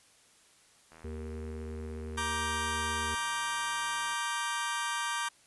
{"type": "click train", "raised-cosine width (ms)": 0.5, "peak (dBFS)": -38, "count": 260, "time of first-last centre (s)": [0.92, 4.133], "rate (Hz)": 80.6}
{"type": "harmonic tone", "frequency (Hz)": 77.78, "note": "D#2", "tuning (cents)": 0, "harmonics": [1, 3, 5, 6], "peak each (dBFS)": [-39, -44, -46, -47], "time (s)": [1.04, 3.15], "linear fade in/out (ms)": 5}
{"type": "chord", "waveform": "sawtooth", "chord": "G minor", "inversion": "first", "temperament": "just", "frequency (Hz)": [940.8, 1176, 1568], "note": ["Bb5", "D6", "G6"], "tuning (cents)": [16, 2, 0], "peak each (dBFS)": -32, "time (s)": [2.17, 5.29], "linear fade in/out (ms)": 10}
{"effects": ["white hiss -62 dBFS RMS until 5.46 s", "resampled to 24000 Hz"]}